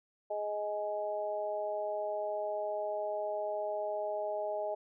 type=harmonic tone; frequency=208.8 Hz; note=G#3; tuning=10 cents sharp; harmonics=2 / 3 / 4; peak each=-41 / -34 / -40 dBFS; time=0.3-4.75 s; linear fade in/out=10 ms; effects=none